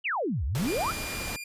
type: exponential two-way sweep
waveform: sine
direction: down then up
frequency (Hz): 3088 to 59.8 to 1515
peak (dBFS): -26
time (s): 0.04-0.92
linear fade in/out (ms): 20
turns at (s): 0.45
type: noise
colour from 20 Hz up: pink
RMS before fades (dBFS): -35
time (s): 0.55-1.36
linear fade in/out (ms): 0
type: tone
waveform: sawtooth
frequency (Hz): 2400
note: D7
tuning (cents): +37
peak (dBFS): -33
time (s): 0.67-1.44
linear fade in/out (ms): 5
effects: resampled to 32000 Hz